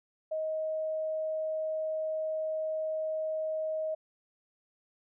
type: tone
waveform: sine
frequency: 629 Hz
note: D#5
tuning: 19 cents sharp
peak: -30 dBFS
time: 0.31-3.95 s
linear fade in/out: 10 ms
effects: none